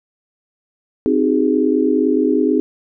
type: chord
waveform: sine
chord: Ab dominant seventh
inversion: first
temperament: equal with one note detuned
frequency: 261.6 / 311.1 / 377.6 / 415.3 Hz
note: C4 / Eb4 / Gb4 / Ab4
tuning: 0 / 0 / +35 / 0 cents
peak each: -17 / -17 / -22 / -18 dBFS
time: 1.06-2.6 s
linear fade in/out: 0 ms
effects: none